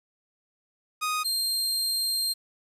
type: tone pair in turn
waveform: sawtooth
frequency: 1244.5 / 4186 Hz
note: D#6 / C8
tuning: 0 / 0 cents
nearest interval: octave + major sixth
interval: 2100 cents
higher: second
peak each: -22 dBFS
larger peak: neither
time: 1.01-1.24 / 1.24-2.34 s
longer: second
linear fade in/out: 20 ms
effects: resampled to 32000 Hz + 9-bit